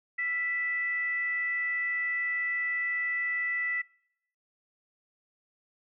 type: tone with frequency modulation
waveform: sine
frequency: 1975.5 Hz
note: B6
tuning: in tune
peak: -28 dBFS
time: 0.18-3.82 s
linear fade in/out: 10 ms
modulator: 627 Hz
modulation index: 0.29
effects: noise-tail reverb RT60 0.8 s tail -25 dB re dry